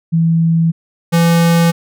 sine / square tone pair in turn, 164.81 / 168.47 Hz, E3 / E3, 0 / +38 cents, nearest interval unison, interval 38 cents, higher second, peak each -9 dBFS, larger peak neither, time 0.12-0.72 / 1.12-1.72 s, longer neither, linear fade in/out 20 ms, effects none

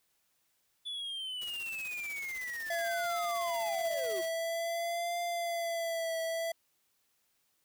triangle linear sweep, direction down, 3465 to 334.8 Hz, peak -35 dBFS, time 0.85-4.22 s, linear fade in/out 20 ms
white noise with tremolo, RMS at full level -48 dBFS, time 1.41-4.29 s, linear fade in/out 10 ms, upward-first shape square, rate 16 Hz, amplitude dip 55%
square tone with vibrato, 674 Hz, E5, 38 cents sharp, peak -33 dBFS, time 2.7-6.52 s, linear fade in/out 5 ms, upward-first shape triangle, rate 0.5 Hz, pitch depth 54 cents each way
effects white hiss -75 dBFS RMS until 7.64 s

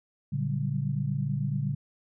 sine tone cluster, 115 / 142.4 / 187.5 / 196.4 Hz, A#2 / C#3 / F#3 / G3, -23 / +47 / +23 / +4 cents, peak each -33 / -28 / -37 / -36 dBFS, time 0.32-1.75 s, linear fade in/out 10 ms, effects none

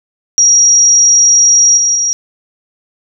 sine tone with level steps, 5690 Hz, F8, 31 cents sharp, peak -4 / -8 / -10 dBFS, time 0.38-2.13 s, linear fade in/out 0 ms, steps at 1.77 / 1.95 s, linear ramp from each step 5 ms, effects none

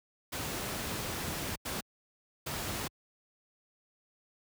pink noise bursts at uneven times, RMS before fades -36 dBFS, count 3, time 0.32-1.56 / 1.65-1.81 / 2.46-2.88 s, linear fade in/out 10 ms, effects high-pass 60 Hz 12 dB/octave

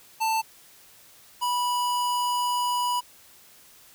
square tone pair in turn, 888 / 980.2 Hz, A5 / B5, +16 / -13 cents, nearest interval major second, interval 171 cents, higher second, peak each -23 / -24 dBFS, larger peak first, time 0.2-0.42 / 1.41-3.01 s, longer second, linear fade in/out 20 ms, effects white hiss -53 dBFS RMS until 3.94 s

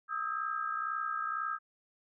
sine tone cluster, 1249 / 1311 / 1609 Hz, D#6 / E6 / G6, +6 / -10 / +45 cents, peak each -36 / -36 / -39 dBFS, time 0.08-1.59 s, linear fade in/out 50 ms, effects none

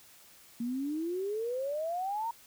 sine exponential sweep, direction up, 230 to 945 Hz, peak -31 dBFS, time 0.6-2.31 s, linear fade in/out 5 ms, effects white hiss -57 dBFS RMS until 2.46 s

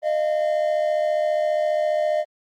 triangle tone pair together, 611 / 685.8 Hz, D#5 / F5, -32 / -32 cents, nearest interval major second, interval 200 cents, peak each -18 / -23 dBFS, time 0.02-2.25 s, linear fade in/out 50 ms, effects Opus 24 kbps

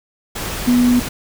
sine tone in noise, 245.2 Hz, B3, 12 cents flat, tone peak -10 dBFS, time 0.67-1 s, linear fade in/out 10 ms, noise pink, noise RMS -25 dBFS, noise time 0.35-1.09 s, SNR +12 dB, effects none

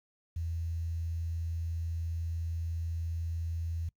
sine tone with quantisation, 83 Hz, E2, 12 cents sharp, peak -32 dBFS, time 0.36-3.89 s, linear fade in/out 5 ms, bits 10, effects noise-tail reverb RT60 0.1 s tail -23 dB re dry

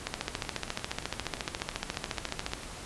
two click trains, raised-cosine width 0.2 ms, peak -13 / -23 dBFS, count 36 / 20, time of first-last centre 0.07-2.535 / 0.45-2.634 s, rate 14.2 / 8.7 Hz, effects pink hiss -43 dBFS RMS until 2.85 s + resampled to 24000 Hz

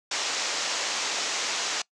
white low-pass noise, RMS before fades -29 dBFS, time 0.11-1.82 s, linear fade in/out 5 ms, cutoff 7100 Hz, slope 48 dB/octave, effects noise-tail reverb RT60 0.1 s tail -23 dB re dry + high-pass 400 Hz 12 dB/octave

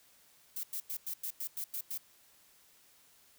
violet noise bursts, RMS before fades -38 dBFS, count 9, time 0.56-1.978 s, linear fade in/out 5 ms, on 74 ms, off 94 ms, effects white hiss -64 dBFS RMS until 3.38 s

